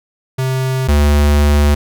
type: tone pair in turn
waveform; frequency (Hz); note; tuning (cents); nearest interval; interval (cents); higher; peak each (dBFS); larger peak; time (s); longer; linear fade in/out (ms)
square; 130.81 / 73.1; C3 / D2; 0 / -7; minor seventh; 1007; first; -15 / -9; second; 0.38-0.88 / 0.88-1.75; second; 10
effects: none